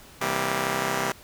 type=chord; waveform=5% pulse; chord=C dominant seventh; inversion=none; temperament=just; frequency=130.81 / 163.52 / 196.22 / 235.5 Hz; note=C3 / E3 / G3 / Bb3; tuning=0 / -14 / +2 / +18 cents; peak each=-20 / -21 / -19 / -20 dBFS; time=0.21-1.12 s; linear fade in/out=2 ms; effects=pink hiss -49 dBFS RMS until 1.23 s